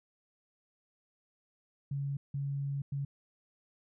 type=tone bursts at uneven times; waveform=sine; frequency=139.9 Hz; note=C#3; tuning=16 cents sharp; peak=-32 dBFS; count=3; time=1.91-2.17 / 2.34-2.82 / 2.92-3.05 s; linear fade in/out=5 ms; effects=none